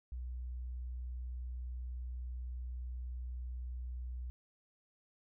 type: tone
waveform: sine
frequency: 61.74 Hz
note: B1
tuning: in tune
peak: -39 dBFS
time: 0.12-4.3 s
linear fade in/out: 0 ms
effects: none